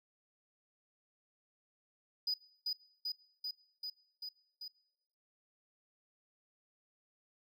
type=tone with echo; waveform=triangle; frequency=4962 Hz; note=D#8; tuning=6 cents flat; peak=-30 dBFS; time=2.27-2.34 s; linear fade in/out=5 ms; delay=390 ms; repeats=6; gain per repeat=-2 dB; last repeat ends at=4.68 s; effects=noise-tail reverb RT60 0.9 s tail -24 dB re dry + tanh soft clip ceiling -27 dBFS